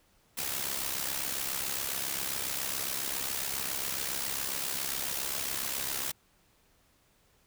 white noise with amplitude modulation, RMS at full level -31 dBFS, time 0.37-6.12 s, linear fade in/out 10 ms, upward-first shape sine, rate 67.3 Hz, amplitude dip 65%, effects pink hiss -67 dBFS RMS until 7.46 s

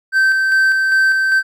triangle tone with tremolo, 1552 Hz, G6, 18 cents flat, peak -8 dBFS, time 0.12-1.43 s, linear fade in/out 50 ms, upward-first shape square, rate 2.5 Hz, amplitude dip 30%, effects none

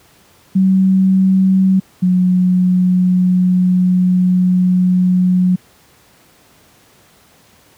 sine tone pair in turn, 189.6 / 182.21 Hz, F#3 / F#3, +43 / -26 cents, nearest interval minor second, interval 69 cents, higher first, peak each -8 / -9 dBFS, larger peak first, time 0.55-1.8 / 2.02-5.56 s, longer second, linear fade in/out 10 ms, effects pink hiss -49 dBFS RMS until 7.77 s + high-pass 80 Hz 12 dB/octave

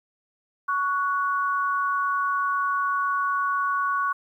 sine tone pair together, 1118 / 1467.8 Hz, C#6 / F#6, +14 / -14 cents, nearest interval perfect fourth, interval 472 cents, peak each -23 / -27 dBFS, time 0.68-4.13 s, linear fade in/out 10 ms, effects 10-bit

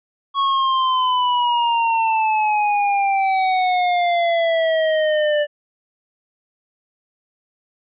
square exponential sweep, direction down, 1108.7 to 587.3 Hz, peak -16 dBFS, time 0.34-5.47 s, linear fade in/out 50 ms, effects resampled to 8000 Hz

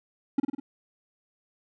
triangle tone with echo, 277.2 Hz, C#4, in tune, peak -16 dBFS, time 0.38-0.4 s, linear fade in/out 5 ms, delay 50 ms, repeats 4, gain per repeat -4 dB, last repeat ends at 0.6 s, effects none

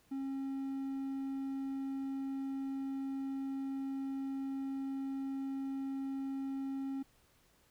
triangle tone, 270.7 Hz, C#4, 41 cents flat, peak -34 dBFS, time 0.11-7.03 s, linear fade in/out 10 ms, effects pink hiss -69 dBFS RMS until 7.7 s

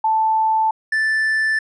sine / triangle tone pair in turn, 880 / 1760 Hz, A5 / A6, 0 / 0 cents, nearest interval octave, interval 1200 cents, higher second, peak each -14 dBFS, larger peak neither, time 0.04-0.71 / 0.92-1.59 s, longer neither, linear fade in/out 5 ms, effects resampled to 24000 Hz

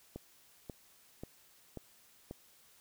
click train, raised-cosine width 2 ms, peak -29 dBFS, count 5, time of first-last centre 0.16-2.311 s, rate 1.86 Hz, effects white hiss -64 dBFS RMS until 2.8 s

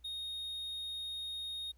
triangle tone, 3718 Hz, A#7, 5 cents flat, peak -37 dBFS, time 0.04-1.72 s, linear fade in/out 10 ms, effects added 60 Hz sine -60 dBFS peak until 1.77 s + pink hiss -75 dBFS RMS until 1.77 s

